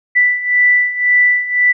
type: beating tone pair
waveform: sine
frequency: 1975.5 / 1977.4 Hz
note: B6 / B6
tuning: 0 / +2 cents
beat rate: 1.9 Hz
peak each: -15 / -11 dBFS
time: 0.15-1.73 s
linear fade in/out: 20 ms
effects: none